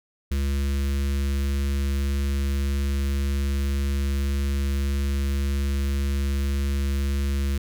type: tone with notch filter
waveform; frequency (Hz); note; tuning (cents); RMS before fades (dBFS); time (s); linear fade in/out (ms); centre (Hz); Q
square; 69.3; C#2; 0; -24; 0.31-7.58; 5; 760; 0.53
effects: none